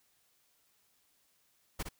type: noise with echo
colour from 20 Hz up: pink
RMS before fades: -36 dBFS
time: 1.79-1.83 s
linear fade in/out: 10 ms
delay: 61 ms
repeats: 1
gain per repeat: -6 dB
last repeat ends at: 1.891 s
effects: white hiss -72 dBFS RMS until 1.99 s